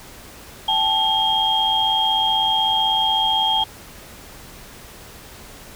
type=tone cluster; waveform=sine; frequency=775 / 871 / 3233 Hz; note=G5 / A5 / G#7; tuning=-20 / -18 / -47 cents; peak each=-25 / -21 / -18 dBFS; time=0.68-3.64 s; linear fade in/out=5 ms; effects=pink hiss -41 dBFS RMS until 5.75 s